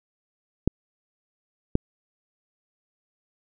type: clicks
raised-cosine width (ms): 3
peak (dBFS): -6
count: 2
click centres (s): 0.676 / 1.754
effects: none